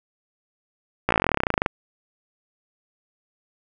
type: slowing click train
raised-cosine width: 0.5 ms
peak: -4 dBFS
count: 22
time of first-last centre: 1.09-1.662 s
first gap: 16 ms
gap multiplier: 1.05
effects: none